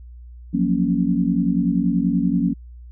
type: chord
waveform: sine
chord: Gb major seventh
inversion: third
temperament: equal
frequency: 174.61 / 185 / 233.1 / 277.2 Hz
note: F3 / Gb3 / Bb3 / Db4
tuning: 0 / 0 / 0 / 0 cents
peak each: -22 dBFS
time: 0.53-2.54 s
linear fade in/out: 20 ms
effects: added 60 Hz sine -37 dBFS peak until 2.91 s